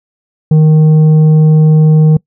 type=tone with tanh clipping; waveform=sine; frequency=155.56 Hz; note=D#3; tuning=in tune; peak=-4 dBFS; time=0.51-2.17 s; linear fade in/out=5 ms; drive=6 dB; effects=noise-tail reverb RT60 0.1 s tail -24 dB re dry